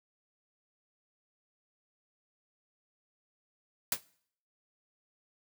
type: noise with exponential decay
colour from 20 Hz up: white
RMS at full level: -25 dBFS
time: 3.92-4.01 s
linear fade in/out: 2 ms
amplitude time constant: 19 ms
effects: noise-tail reverb RT60 0.6 s tail -22 dB re dry + high-pass 100 Hz 12 dB/octave